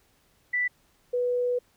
sine tone pair in turn, 1975.5 / 491.6 Hz, B6 / B4, 0 / -8 cents, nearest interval 2 octaves, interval 2408 cents, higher first, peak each -23 dBFS, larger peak neither, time 0.53-0.68 / 1.13-1.59 s, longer second, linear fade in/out 10 ms, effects pink hiss -65 dBFS RMS until 1.76 s

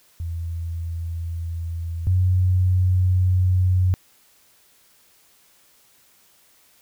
sine tone pair in turn, 83.7 / 91.8 Hz, E2 / F#2, +27 / -13 cents, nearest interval major second, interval 160 cents, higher second, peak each -25 / -15 dBFS, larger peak second, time 0.2-2.07 / 2.07-3.94 s, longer neither, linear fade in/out 0 ms, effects white hiss -57 dBFS RMS until 6.81 s

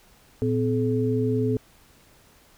sine tone cluster, 116.2 / 254.4 / 428.1 Hz, A#2 / C4 / A4, -5 / -48 / -47 cents, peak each -25 dBFS, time 0.42-1.57 s, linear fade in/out 0 ms, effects pink hiss -56 dBFS RMS until 2.57 s

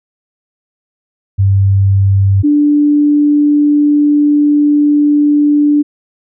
sine tone pair in turn, 98 / 293.7 Hz, G2 / D4, 0 / 0 cents, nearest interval octave + perfect fifth, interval 1900 cents, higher second, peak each -6 dBFS, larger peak neither, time 1.38-2.43 / 2.43-5.83 s, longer second, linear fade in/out 20 ms, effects none

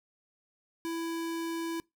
square tone, 331.6 Hz, E4, 10 cents sharp, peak -33 dBFS, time 0.85-1.8 s, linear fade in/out 0 ms, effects noise-tail reverb RT60 0.2 s tail -24 dB re dry

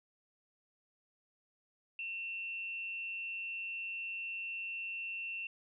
sine tone with amplitude modulation, 2700 Hz, E7, 41 cents sharp, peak -36 dBFS, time 1.99-5.47 s, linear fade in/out 2 ms, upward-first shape sine, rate 196 Hz, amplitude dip 40%, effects none

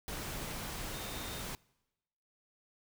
sine tone in noise, 3665 Hz, A#7, 30 cents flat, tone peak -50 dBFS, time 0.94-1.41 s, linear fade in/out 0 ms, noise pink, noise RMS -41 dBFS, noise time 0.08-1.55 s, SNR -12 dB, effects noise-tail reverb RT60 1.0 s tail -25 dB re dry

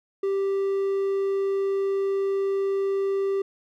triangle tone, 392 Hz, G4, in tune, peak -20 dBFS, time 0.23-3.42 s, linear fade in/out 5 ms, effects none

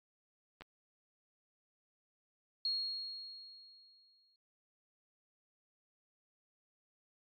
clicks, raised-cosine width 0.3 ms, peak -33 dBFS, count 2, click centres 0.609 / 0.62 s
sine tone with exponential decay, 4291 Hz, C8, 43 cents sharp, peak -31 dBFS, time 2.65-4.36 s, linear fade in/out 2 ms, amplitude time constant 370 ms
effects MP3 96 kbps

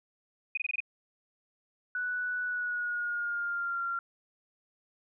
sine tone bursts, 2485 Hz, D#7, 3 cents flat, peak -28 dBFS, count 6, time 0.55-0.804 s, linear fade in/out 5 ms, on 24 ms, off 22 ms
sine tone with pitch glide, 1480 to 1380.9 Hz, F#6 to F6, 0 to -20 cents, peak -30 dBFS, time 1.95-3.99 s, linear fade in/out 2 ms, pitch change -120 cents, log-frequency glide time 2.44-3.81 s
effects none

